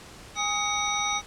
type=tone cluster; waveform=sine; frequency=821 / 1260 / 2241 / 3746 / 5850 Hz; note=G#5 / D#6 / C#7 / A#7 / F#8; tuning=-20 / +21 / +18 / +8 / -21 cents; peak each=-31 dBFS; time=0.35-1.22 s; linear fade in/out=50 ms; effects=pink hiss -46 dBFS RMS until 1.26 s + low-pass 9000 Hz 12 dB/octave